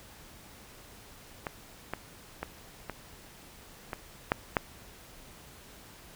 clicks, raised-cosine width 0.5 ms, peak -18 / -17 / -18 / -20 / -19 / -9 / -9 dBFS, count 7, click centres 1.468 / 1.936 / 2.43 / 2.897 / 3.932 / 4.319 / 4.568 s, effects pink hiss -52 dBFS RMS until 6.15 s

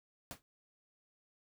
pink noise with exponential decay, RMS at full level -41 dBFS, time 0.31-0.42 s, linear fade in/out 0 ms, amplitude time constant 22 ms, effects none

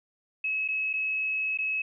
sine tone with dropouts, 2574 Hz, E7, 42 cents flat, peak -26 dBFS, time 0.44-1.82 s, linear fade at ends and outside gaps 5 ms, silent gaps 0.679-0.685 / 0.931-0.936 / 1.575-1.586 s, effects none

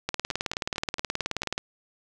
two click trains, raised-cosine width 0.2 ms, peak -10 / -19 dBFS, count 29 / 6, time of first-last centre 0.09-1.579 / 0.31-1.434 s, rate 18.8 / 4.45 Hz, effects none

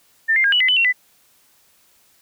sine tone with pitch steps, 1796 / 2103 / 1620 / 2947 / 2025 / 3004 / 2731 / 1996 Hz, A6 / C7 / G#6 / F#7 / B6 / F#7 / F7 / B6, +35 / +8 / -43 / -8 / +43 / +26 / -39 / +18 cents, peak -13 dBFS, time 0.28-0.928 s, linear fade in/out 20 ms, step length 81 ms, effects white hiss -57 dBFS RMS until 2.21 s

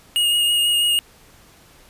square tone with vibrato, 2862 Hz, F7, 42 cents sharp, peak -16 dBFS, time 0.16-0.99 s, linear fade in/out 0 ms, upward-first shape sine, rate 6.1 Hz, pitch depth 15 cents each way, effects pink hiss -50 dBFS RMS until 1.89 s + resampled to 32000 Hz

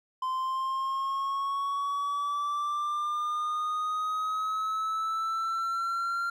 triangle linear sweep, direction up, 1032 to 1385 Hz, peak -26 dBFS, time 0.22-6.3 s, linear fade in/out 5 ms, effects none

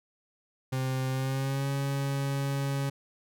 40% pulse tone with pitch glide, 130.81 to 138.59 Hz, C3 to C#3, 0 to 0 cents, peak -27 dBFS, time 0.72-2.9 s, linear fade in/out 10 ms, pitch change +100 cents, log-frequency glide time 1.1-1.68 s, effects none

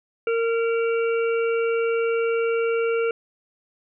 harmonic tone, 460 Hz, A#4, 23 cents flat, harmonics 1 / 3 / 5 / 6, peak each -20 / -30 / -34 / -36 dBFS, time 0.27-3.11 s, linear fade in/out 2 ms, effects none

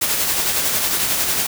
white noise with tremolo, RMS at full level -18 dBFS, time 0.01-1.47 s, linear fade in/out 10 ms, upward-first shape sine, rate 11 Hz, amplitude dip 35%, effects none

